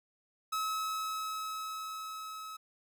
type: tone with level ramp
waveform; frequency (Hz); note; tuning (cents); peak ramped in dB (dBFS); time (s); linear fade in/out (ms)
45% pulse; 1287; E6; -42; -31 to -42; 0.52-2.57; 10
effects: none